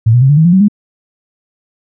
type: tone with pitch steps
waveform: sine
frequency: 112.5 / 122.68 / 133.79 / 145.89 / 159.1 / 173.5 / 189.2 / 206.3 Hz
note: A2 / B2 / C3 / D3 / D#3 / F3 / F#3 / G#3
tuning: +39 / -11 / +39 / -11 / +39 / -11 / +39 / -11 cents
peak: -4 dBFS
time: 0.06-0.684 s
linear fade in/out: 10 ms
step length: 78 ms
effects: none